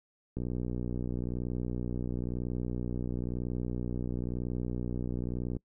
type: click train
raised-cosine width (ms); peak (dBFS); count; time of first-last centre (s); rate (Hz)
3; -22; 318; 0.37-5.567; 61
effects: noise-tail reverb RT60 0.1 s tail -25 dB re dry